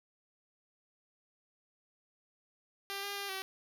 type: tone with pitch steps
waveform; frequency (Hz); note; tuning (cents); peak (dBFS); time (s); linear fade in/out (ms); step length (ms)
5% pulse; 396.2 / 402.3 / 399.8 / 383.2; G4 / G4 / G4 / G4; +18 / +45 / +34 / -39; -26; 2.9-3.42; 0; 130
effects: none